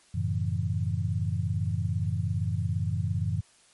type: chord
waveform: sine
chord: F# minor seventh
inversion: none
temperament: equal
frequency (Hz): 92.5 / 110 / 138.59 / 164.81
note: F#2 / A2 / C#3 / E3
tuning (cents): 0 / 0 / 0 / 0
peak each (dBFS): -29 / -30 / -34 / -33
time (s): 0.14-3.41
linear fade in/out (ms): 10
effects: white hiss -60 dBFS RMS until 3.73 s + MP3 48 kbps